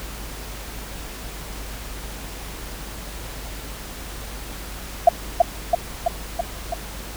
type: tone with echo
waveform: sine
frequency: 690 Hz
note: F5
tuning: 21 cents flat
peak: -5 dBFS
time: 5.07-5.09 s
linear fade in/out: 5 ms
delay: 330 ms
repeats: 5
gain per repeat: -3 dB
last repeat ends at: 6.74 s
effects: added 50 Hz sine -35 dBFS peak until 7.16 s + pink hiss -36 dBFS RMS until 7.16 s